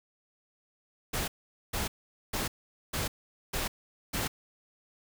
pink noise bursts, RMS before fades -32 dBFS, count 6, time 1.13-4.28 s, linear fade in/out 10 ms, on 150 ms, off 450 ms, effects none

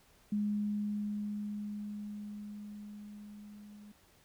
sine tone with level ramp, 207.7 Hz, G#3, in tune, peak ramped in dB -29 to -50 dBFS, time 0.32-3.92 s, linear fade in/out 5 ms, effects pink hiss -65 dBFS RMS until 4.24 s

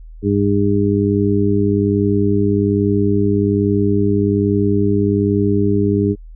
harmonic tone, 101.2 Hz, G#2, 44 cents flat, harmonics 1 / 2 / 3 / 4, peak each -18 / -18 / -18 / -18 dBFS, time 0.22-6.16 s, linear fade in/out 50 ms, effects added 40 Hz sine -33 dBFS peak until 6.35 s

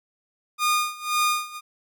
sawtooth tone with tremolo, 1221 Hz, D#6, 33 cents flat, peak -15 dBFS, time 0.58-1.61 s, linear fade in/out 50 ms, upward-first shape sine, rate 1.9 Hz, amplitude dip 90%, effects none

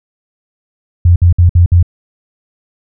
sine tone bursts, 87.31 Hz, F2, in tune, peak -3 dBFS, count 5, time 1.05-1.828 s, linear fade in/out 5 ms, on 110 ms, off 57 ms, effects none

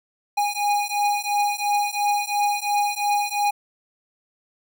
square beating tone pair, 820 / 822.9 Hz, G#5 / G#5, -22 / -16 cents, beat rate 2.9 Hz, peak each -24 dBFS, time 0.37-3.51 s, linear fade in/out 10 ms, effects none

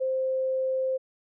sine tone, 523.3 Hz, C5, in tune, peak -24 dBFS, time 0-0.98 s, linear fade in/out 20 ms, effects none

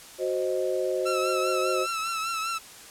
sine chord, C diminished, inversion second, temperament equal, 370 / 523.3 / 622.3 Hz, Gb4 / C5 / Eb5, 0 / 0 / 0 cents, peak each -28 / -28 / -31 dBFS, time 0.18-1.87 s, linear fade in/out 50 ms
sawtooth tone with vibrato, 1328 Hz, E6, 12 cents sharp, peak -24 dBFS, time 1.05-2.59 s, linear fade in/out 20 ms, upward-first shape triangle, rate 5 Hz, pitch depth 57 cents each way
effects white hiss -46 dBFS RMS until 2.9 s + low-pass 11000 Hz 12 dB/octave

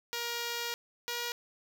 5% pulse tone pair in turn, 472.7 / 477.4 Hz, A#4 / A#4, +24 / +41 cents, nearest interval unison, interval 17 cents, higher second, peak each -22 dBFS, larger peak neither, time 0.13-0.74 / 1.08-1.32 s, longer first, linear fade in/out 0 ms, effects none

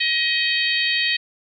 harmonic tone, 631 Hz, D#5, 24 cents sharp, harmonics 3 / 4 / 5 / 6 / 7, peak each -23 / -24 / -25 / -26 / -26 dBFS, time 0-1.17 s, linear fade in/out 10 ms, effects none

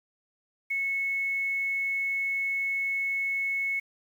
sine tone with quantisation, 2198 Hz, C#7, 15 cents flat, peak -26 dBFS, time 0.7-3.8 s, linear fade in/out 10 ms, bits 9, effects none

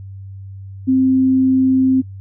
sine tone, 261.6 Hz, C4, in tune, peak -10 dBFS, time 0.87-2.02 s, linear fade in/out 20 ms, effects noise-tail reverb RT60 0.1 s tail -19 dB re dry + added 97 Hz sine -30 dBFS peak until 2.2 s

